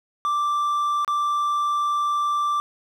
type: tone with dropouts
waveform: triangle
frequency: 1174.7 Hz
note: D6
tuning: in tune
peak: -18 dBFS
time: 0.25-2.6 s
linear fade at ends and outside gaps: 0 ms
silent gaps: 1.047-1.078 s
effects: none